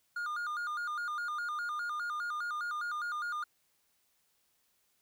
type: tone with vibrato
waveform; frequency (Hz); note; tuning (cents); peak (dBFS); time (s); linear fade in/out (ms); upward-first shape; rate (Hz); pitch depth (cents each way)
triangle; 1313; E6; -7; -32; 0.16-3.44; 5; square; 4.9; 140
effects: white hiss -74 dBFS RMS until 5.01 s